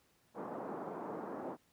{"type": "band-pass noise", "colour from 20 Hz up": "pink", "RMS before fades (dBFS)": -43, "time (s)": [0.34, 1.57], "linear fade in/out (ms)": 50, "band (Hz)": [210, 1100], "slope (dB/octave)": 24, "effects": ["pink hiss -72 dBFS RMS until 1.72 s", "high-pass 60 Hz 12 dB/octave"]}